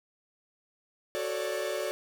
45% pulse chord, D major seventh, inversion first, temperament equal with one note detuned, 370 / 440 / 547.7 / 587.3 Hz, F#4 / A4 / C#5 / D5, 0 / 0 / -21 / 0 cents, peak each -37 / -37 / -37 / -34 dBFS, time 1.15-1.91 s, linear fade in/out 0 ms, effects none

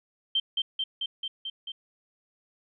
sine tone with echo, 3136 Hz, G7, in tune, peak -22 dBFS, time 0.35-0.4 s, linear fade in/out 5 ms, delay 220 ms, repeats 6, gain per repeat -2 dB, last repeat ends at 1.72 s, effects none

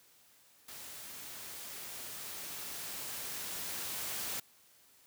white noise with level ramp, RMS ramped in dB -48 to -38 dBFS, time 0.68-4.4 s, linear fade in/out 5 ms, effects white hiss -64 dBFS RMS until 5.06 s + high-pass 60 Hz 12 dB/octave

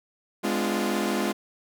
sawtooth chord, G# diminished seventh, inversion none, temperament equal with one note detuned, 207.7 / 252.4 / 293.7 / 349.2 Hz, G#3 / B3 / D4 / F4, 0 / +38 / 0 / 0 cents, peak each -24 / -27 / -29 / -25 dBFS, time 0.43-1.33 s, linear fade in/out 20 ms, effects none

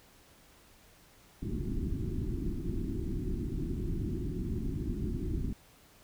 pink low-pass noise, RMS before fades -34 dBFS, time 1.42-5.53 s, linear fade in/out 5 ms, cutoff 380 Hz, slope 96 dB/octave, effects pink hiss -60 dBFS RMS until 6.03 s

